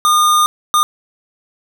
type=tone bursts at uneven times; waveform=square; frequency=1217 Hz; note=D#6; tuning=39 cents flat; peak=-10 dBFS; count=2; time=0.05-0.46 / 0.74-0.83 s; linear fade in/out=0 ms; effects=none